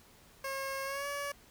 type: tone with pitch glide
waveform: 15% pulse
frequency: 541 to 569.2 Hz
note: C#5 to C#5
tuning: -42 to +46 cents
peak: -29 dBFS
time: 0.44-1.32 s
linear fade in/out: 5 ms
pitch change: +88 cents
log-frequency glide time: 0.84-1.07 s
effects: pink hiss -60 dBFS RMS until 1.5 s